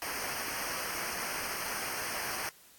pink noise with comb filter, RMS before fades -37 dBFS, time 0.02-2.49 s, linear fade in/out 0 ms, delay 0.27 ms, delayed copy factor -0.9, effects white hiss -58 dBFS RMS until 2.78 s + AAC 64 kbps

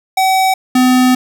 square tone pair in turn, 760 / 253.6 Hz, F#5 / B3, +46 / +46 cents, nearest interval octave + perfect fifth, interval 1900 cents, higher first, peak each -10 / -8 dBFS, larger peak second, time 0.17-0.54 / 0.75-1.15 s, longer second, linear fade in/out 5 ms, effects none

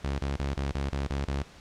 sawtooth tone bursts, 69.3 Hz, C#2, in tune, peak -24 dBFS, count 8, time 0.04-1.429 s, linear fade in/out 5 ms, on 150 ms, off 27 ms, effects pink hiss -51 dBFS RMS until 1.6 s + low-pass 6000 Hz 12 dB/octave

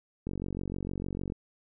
click train, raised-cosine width 3 ms, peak -22 dBFS, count 50, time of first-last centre 0.27-1.322 s, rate 46.6 Hz, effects none

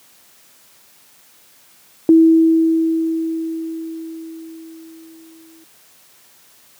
sine tone with exponential decay, 325.1 Hz, E4, 24 cents flat, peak -5 dBFS, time 2.09-5.64 s, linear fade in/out 1 ms, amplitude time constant 770 ms, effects white hiss -50 dBFS RMS until 6.79 s + high-pass 100 Hz 12 dB/octave

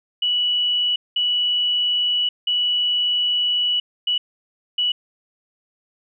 sine tone bursts at uneven times, 2946 Hz, F#7, 8 cents flat, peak -17 dBFS, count 5, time 0.22-0.96 / 1.16-2.29 / 2.47-3.8 / 4.07-4.18 / 4.78-4.92 s, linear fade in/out 5 ms, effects none

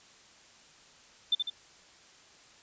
sine tone with echo, 3550 Hz, A7, 15 cents sharp, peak -22 dBFS, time 1.32-1.35 s, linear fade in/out 5 ms, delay 75 ms, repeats 2, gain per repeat -5 dB, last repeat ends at 1.5 s, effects white hiss -57 dBFS RMS until 2.62 s + resampled to 16000 Hz

